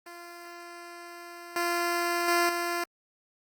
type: tone with level steps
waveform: 10% pulse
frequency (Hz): 345.6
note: F4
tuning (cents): -18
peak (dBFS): -34 / -18 / -14 / -20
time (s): 0.06-2.84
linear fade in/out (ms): 5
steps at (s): 1.56 / 2.28 / 2.49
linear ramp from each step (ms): 2
effects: Opus 24 kbps